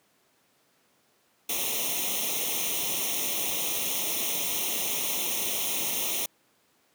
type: noise with comb filter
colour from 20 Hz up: white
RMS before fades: -29 dBFS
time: 1.49-6.26 s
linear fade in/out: 5 ms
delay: 0.32 ms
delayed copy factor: +0.9
effects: pink hiss -66 dBFS RMS until 6.94 s + high-pass 200 Hz 12 dB/octave